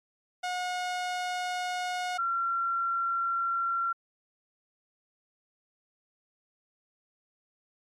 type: tone pair in turn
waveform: sawtooth / sine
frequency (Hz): 724 / 1366.7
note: F#5 / F6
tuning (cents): -38 / -38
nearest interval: major seventh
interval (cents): 1100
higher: second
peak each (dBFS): -26 / -26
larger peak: neither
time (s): 0.43-2.18 / 2.18-3.93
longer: neither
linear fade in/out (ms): 10
effects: low-pass 7000 Hz 12 dB/octave + MP3 64 kbps